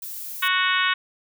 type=noise; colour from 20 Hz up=violet; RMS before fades=-34 dBFS; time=0.02-0.48 s; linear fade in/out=5 ms
type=harmonic tone; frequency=370 Hz; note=F#4; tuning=in tune; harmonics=3 / 4 / 5 / 6 / 7 / 8 / 9 / 10; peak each=-25 / -24 / -26 / -28 / -29 / -28 / -32 / -30 dBFS; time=0.42-0.94 s; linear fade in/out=10 ms
effects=none

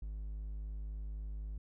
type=tone; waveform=triangle; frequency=51.91 Hz; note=G#1; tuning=in tune; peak=-37 dBFS; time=0.02-1.58 s; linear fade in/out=5 ms; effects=none

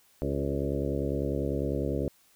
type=harmonic tone with a mistuned harmonic; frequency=70 Hz; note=C#2; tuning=18 cents sharp; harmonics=1 / 2 / 3 / 4 / 5 / 6 / 7 / 8 / 9; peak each=-34 / -34 / -38 / -34 / -36 / -37 / -36 / -37 / -44 dBFS; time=0.22-2.08 s; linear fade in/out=0 ms; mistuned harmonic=6; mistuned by=-33 cents; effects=white hiss -63 dBFS RMS until 2.35 s

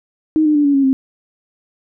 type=tone with pitch steps; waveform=sine; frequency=312.5 / 302.6 / 292.9 / 283.6 / 274.6 / 265.8 Hz; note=D#4 / D#4 / D4 / C#4 / C#4 / C4; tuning=+8 / -48 / -5 / +40 / -16 / +27 cents; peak=-10 dBFS; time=0.36-0.93 s; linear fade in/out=0 ms; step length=95 ms; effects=none

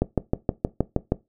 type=click train; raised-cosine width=2 ms; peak=-6 dBFS; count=8; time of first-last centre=0.02-1.121 s; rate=6.36 Hz; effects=noise-tail reverb RT60 0.2 s tail -18 dB re dry

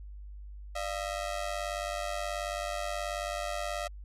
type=ring-modulated tone; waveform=sawtooth; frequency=644 Hz; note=E5; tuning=41 cents flat; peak=-26 dBFS; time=0.75-3.88 s; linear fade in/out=10 ms; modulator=49.3 Hz; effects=added 50 Hz sine -42 dBFS peak until 4.04 s + low-pass 10000 Hz 12 dB/octave

